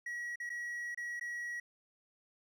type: tone with dropouts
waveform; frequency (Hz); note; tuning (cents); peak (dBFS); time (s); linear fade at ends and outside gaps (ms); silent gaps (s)
triangle; 1916; A#6; +47; -36; 0.06-1.6; 5; 0.358-0.4 / 0.494-0.5 / 0.947-0.974 / 1.197-1.21
effects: none